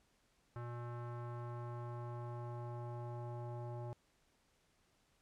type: tone with low-pass filter sweep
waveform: square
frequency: 120 Hz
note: B2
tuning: 49 cents flat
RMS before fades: -45 dBFS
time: 0.56-3.93 s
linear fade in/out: 0 ms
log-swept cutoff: 1300 to 790 Hz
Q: 2.4
effects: pink hiss -75 dBFS RMS until 5.21 s + low-pass 10000 Hz 12 dB/octave